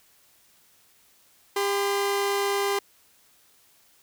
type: tone pair together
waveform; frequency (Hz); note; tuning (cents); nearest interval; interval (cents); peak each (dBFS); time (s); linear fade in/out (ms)
sawtooth; 400 / 1024.7; G4 / C6; +35 / -36; octave + major third; 1629; -20 / -27; 1.56-2.79; 5
effects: white hiss -60 dBFS RMS until 4.02 s